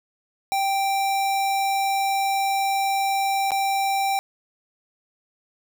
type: tone with dropouts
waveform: square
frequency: 784 Hz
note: G5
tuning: in tune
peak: -21 dBFS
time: 0.52-4.19 s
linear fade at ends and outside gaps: 0 ms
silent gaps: 3.507-3.518 s
effects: none